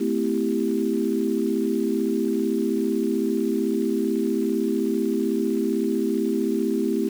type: chord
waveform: sine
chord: A minor seventh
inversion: none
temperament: equal with one note detuned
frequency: 220 / 255.7 / 329.6 / 392 Hz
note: A3 / C4 / E4 / G4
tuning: 0 / -40 / 0 / 0 cents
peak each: -26 dBFS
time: 0-7.09 s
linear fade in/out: 10 ms
effects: 7-bit